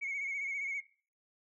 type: tone with vibrato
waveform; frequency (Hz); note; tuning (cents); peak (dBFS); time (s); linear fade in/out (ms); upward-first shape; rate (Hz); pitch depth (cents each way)
sine; 2217; C#7; 0; -33; 0.01-0.81; 20; sine; 15; 54
effects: noise-tail reverb RT60 0.4 s tail -18 dB re dry + tanh soft clip ceiling -31 dBFS